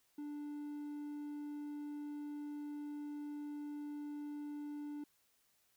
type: tone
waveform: triangle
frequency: 293.7 Hz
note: D4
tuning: in tune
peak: -40 dBFS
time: 0.18-5.04 s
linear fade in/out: 5 ms
effects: white hiss -75 dBFS RMS until 5.76 s